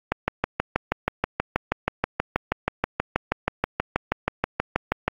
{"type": "click train", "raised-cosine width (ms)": 0.5, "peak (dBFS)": -5, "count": 32, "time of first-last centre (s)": [0.12, 5.08], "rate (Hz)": 6.25, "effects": ["AAC 32 kbps"]}